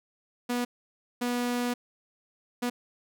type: tone bursts at uneven times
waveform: sawtooth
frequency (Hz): 243.7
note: B3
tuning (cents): -23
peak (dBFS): -23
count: 3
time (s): 0.49-0.65 / 1.21-1.74 / 2.62-2.7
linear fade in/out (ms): 10
effects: none

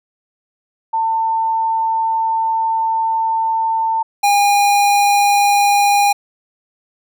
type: tone pair in turn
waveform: sine / square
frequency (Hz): 897 / 812.6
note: A5 / G#5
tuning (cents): +33 / -38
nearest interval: major second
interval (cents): 171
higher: first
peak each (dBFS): -14 / -11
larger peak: second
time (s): 0.93-4.03 / 4.23-6.13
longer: first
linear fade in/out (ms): 10
effects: none

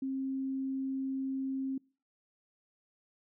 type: tone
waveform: sine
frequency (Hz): 267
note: C4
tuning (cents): +35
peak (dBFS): -32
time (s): 0.02-1.78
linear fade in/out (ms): 5
effects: noise-tail reverb RT60 0.4 s tail -26 dB re dry

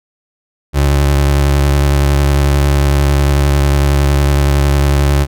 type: tone with vibrato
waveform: 30% pulse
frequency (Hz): 70.6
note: C#2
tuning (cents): +32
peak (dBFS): -6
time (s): 0.73-5.27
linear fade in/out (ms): 50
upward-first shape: sine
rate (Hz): 11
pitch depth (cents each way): 30
effects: none

